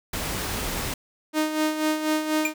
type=noise; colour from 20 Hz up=pink; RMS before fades=-29 dBFS; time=0.13-0.94 s; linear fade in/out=5 ms
type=tone with tremolo; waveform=sawtooth; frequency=309.3 Hz; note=D#4; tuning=10 cents flat; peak=-16 dBFS; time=1.33-2.54 s; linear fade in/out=50 ms; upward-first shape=sine; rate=4.1 Hz; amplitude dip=60%
type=tone with exponential decay; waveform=square; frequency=2400 Hz; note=D7; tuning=37 cents sharp; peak=-19 dBFS; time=2.45-2.54 s; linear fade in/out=2 ms; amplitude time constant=19 ms
effects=none